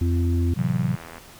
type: harmonic tone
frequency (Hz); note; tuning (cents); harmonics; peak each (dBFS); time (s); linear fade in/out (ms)
85.7; F2; -32; 1 / 3 / 4; -19 / -27 / -31; 0.01-0.54; 5
type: chord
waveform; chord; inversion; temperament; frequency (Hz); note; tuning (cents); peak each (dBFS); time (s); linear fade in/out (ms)
sine; F# half-diminished seventh; first; equal; 110 / 130.81 / 164.81 / 185; A2 / C3 / E3 / F#3; 0 / 0 / 0 / 0; -29 / -24 / -26 / -25; 0.56-0.96; 20
type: click train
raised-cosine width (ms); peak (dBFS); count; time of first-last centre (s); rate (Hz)
0.5; -24; 50; 0.59-1.182; 82.8
effects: pink hiss -46 dBFS RMS until 1.39 s